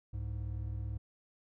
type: tone pair together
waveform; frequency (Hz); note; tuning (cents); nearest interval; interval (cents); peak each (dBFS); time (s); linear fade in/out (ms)
triangle; 65.41 / 103.83; C2 / G#2; 0 / 0; minor sixth; 800; -37 / -36; 0.13-0.98; 10
effects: none